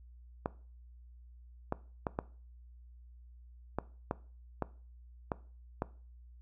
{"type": "clicks", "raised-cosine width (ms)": 1, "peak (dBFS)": -18, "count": 9, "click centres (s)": [0.459, 1.724, 2.068, 2.189, 3.786, 4.111, 4.623, 5.318, 5.821], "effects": ["noise-tail reverb RT60 0.4 s tail -19 dB re dry", "added 60 Hz sine -52 dBFS peak until 6.41 s"]}